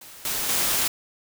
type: noise with level steps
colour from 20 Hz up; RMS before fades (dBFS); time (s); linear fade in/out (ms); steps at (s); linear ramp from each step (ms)
white; -44 / -27 / -23; 0.01-0.88; 5; 0.25 / 0.49; 2
effects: none